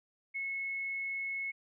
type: tone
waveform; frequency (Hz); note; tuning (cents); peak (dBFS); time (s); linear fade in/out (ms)
sine; 2188; C#7; -23; -34; 0.34-1.52; 20
effects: none